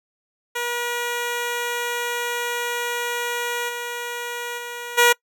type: tone with level steps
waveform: 10% pulse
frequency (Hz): 480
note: B4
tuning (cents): -49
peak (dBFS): -15 / -19 / -22 / -4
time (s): 0.55-5.13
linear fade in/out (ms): 10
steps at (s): 3.68 / 4.57 / 4.97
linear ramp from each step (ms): 20
effects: noise-tail reverb RT60 0.1 s tail -24 dB re dry